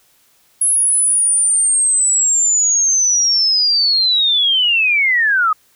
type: linear sweep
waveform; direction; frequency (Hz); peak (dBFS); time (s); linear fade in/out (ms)
sine; down; 10760 to 1222; -11; 0.61-5.53; 5
effects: white hiss -55 dBFS RMS until 5.75 s